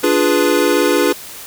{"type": "chord", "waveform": "square", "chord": "D diminished seventh", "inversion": "none", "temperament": "equal", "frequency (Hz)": [293.7, 349.2, 415.3, 493.9], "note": ["D4", "F4", "Ab4", "Cb5"], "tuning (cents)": [0, 0, 0, 0], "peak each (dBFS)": -18, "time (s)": [0.03, 1.13], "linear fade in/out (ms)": 10, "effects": ["white hiss -33 dBFS RMS until 1.46 s"]}